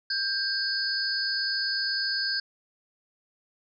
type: tone cluster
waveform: sine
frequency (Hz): 1582 / 4448 / 4978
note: G6 / C#8 / D#8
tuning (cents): +15 / +5 / 0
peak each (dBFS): -30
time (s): 0.1-2.4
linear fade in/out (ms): 5
effects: none